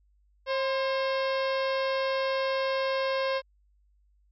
harmonic tone with a mistuned harmonic, 536 Hz, C5, 42 cents sharp, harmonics 1 / 2 / 3 / 4 / 5 / 6 / 7 / 8 / 9 / 10, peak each -27 / -33 / -37 / -39 / -41 / -43 / -44 / -45 / -46 / -47 dBFS, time 0.46-3.42 s, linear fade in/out 50 ms, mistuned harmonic 2, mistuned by -51 cents, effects added 50 Hz sine -62 dBFS peak until 4.31 s

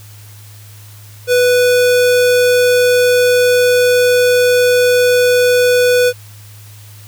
square tone, 493.9 Hz, B4, in tune, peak -9 dBFS, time 1.27-6.13 s, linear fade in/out 50 ms, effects added 104 Hz sine -35 dBFS peak until 7.07 s + white hiss -42 dBFS RMS until 7.07 s

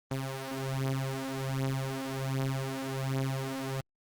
sawtooth beating tone pair, 133.2 / 134.5 Hz, C3 / C3, +31 / +48 cents, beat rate 1.3 Hz, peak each -30 dBFS, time 0.11-3.81 s, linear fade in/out 5 ms, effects Opus 24 kbps

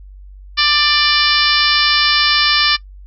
harmonic tone, 591 Hz, D5, 11 cents sharp, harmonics 2 / 3 / 4 / 5 / 6 / 7 / 8 / 9, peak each -19 / -19 / -19 / -19 / -19 / -19 / -19 / -19 dBFS, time 0.57-2.77 s, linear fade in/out 20 ms, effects noise-tail reverb RT60 0.1 s tail -20 dB re dry + added 48 Hz sine -34 dBFS peak until 3.06 s

